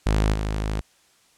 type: tone with level steps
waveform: sawtooth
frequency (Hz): 52.6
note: G#1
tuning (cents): +23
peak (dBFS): -14 / -20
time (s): 0.06-0.81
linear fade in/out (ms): 5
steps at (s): 0.33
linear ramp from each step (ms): 10
effects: white hiss -59 dBFS RMS until 1.37 s + low-pass 9000 Hz 12 dB/octave